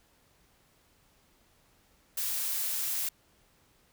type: noise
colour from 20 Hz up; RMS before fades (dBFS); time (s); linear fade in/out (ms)
blue; -32; 2.17-3.09; 5
effects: pink hiss -66 dBFS RMS until 3.92 s